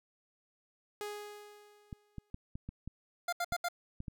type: tone with exponential decay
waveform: sawtooth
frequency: 415.3 Hz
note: G#4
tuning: in tune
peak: -33 dBFS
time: 1.01-2.3 s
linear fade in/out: 0 ms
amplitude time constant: 280 ms
type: clicks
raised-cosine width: 5 ms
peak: -29 dBFS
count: 9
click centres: 1.928 / 2.183 / 2.344 / 2.555 / 2.69 / 2.876 / 3.523 / 4.004 / 4.082 s
type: tone bursts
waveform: 25% pulse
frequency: 698.5 Hz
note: F5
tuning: in tune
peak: -28 dBFS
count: 4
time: 3.28-3.686 s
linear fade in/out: 5 ms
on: 46 ms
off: 74 ms
effects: none